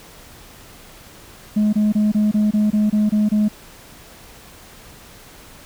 sine tone bursts, 211.2 Hz, G#3, 29 cents sharp, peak -11 dBFS, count 10, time 1.56-3.485 s, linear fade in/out 10 ms, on 170 ms, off 25 ms, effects tanh soft clip ceiling -12 dBFS + pink hiss -43 dBFS RMS until 5.65 s

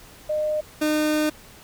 sine / 30% pulse tone pair in turn, 610 / 305 Hz, D#5 / D#4, -34 / -34 cents, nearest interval octave, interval 1200 cents, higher first, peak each -21 / -17 dBFS, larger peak second, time 0.29-0.61 / 0.81-1.3 s, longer second, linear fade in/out 10 ms, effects pink hiss -47 dBFS RMS until 1.63 s

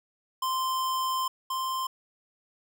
square tone pair in turn, 1041 / 1045.5 Hz, C6 / C6, -9 / -2 cents, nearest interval unison, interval 7 cents, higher second, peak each -27 / -29 dBFS, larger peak first, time 0.42-1.28 / 1.5-1.87 s, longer first, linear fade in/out 5 ms, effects none

